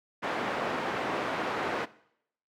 pink band-pass noise, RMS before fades -32 dBFS, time 0.22-1.86 s, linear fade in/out 20 ms, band 320 to 1900 Hz, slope 12 dB/octave, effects noise-tail reverb RT60 0.7 s tail -19 dB re dry

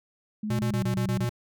sine tone with pitch glide, 212.6 to 190.5 Hz, G#3 to G3, +41 to -49 cents, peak -28 dBFS, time 0.43-1.25 s, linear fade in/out 5 ms, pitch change -190 cents, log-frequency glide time 0.68-0.83 s
square tone bursts, 120.5 Hz, B2, 42 cents flat, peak -26 dBFS, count 7, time 0.5-1.294 s, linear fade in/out 5 ms, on 92 ms, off 25 ms
effects none

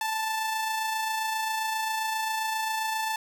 sawtooth tone with amplitude modulation, 880 Hz, A5, in tune, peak -22 dBFS, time 0.01-3.16 s, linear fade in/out 2 ms, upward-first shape sine, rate 27.5 Hz, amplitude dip 30%, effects none

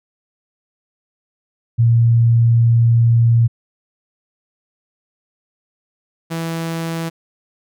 sine / sawtooth tone pair in turn, 116.54 / 164.81 Hz, A#2 / E3, 0 / 0 cents, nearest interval tritone, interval 600 cents, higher second, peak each -9 / -17 dBFS, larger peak first, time 1.78-3.48 / 6.3-7.1 s, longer first, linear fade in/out 20 ms, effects none

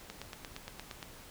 click train, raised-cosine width 0.2 ms, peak -24 dBFS, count 9, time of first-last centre 0.1-1.028 s, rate 8.62 Hz, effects pink hiss -52 dBFS RMS until 1.3 s

